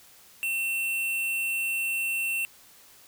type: tone with hard clipping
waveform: sine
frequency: 2700 Hz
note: E7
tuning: 41 cents sharp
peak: -27 dBFS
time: 0.43-2.45 s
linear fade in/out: 0 ms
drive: 17 dB
effects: white hiss -54 dBFS RMS until 3.07 s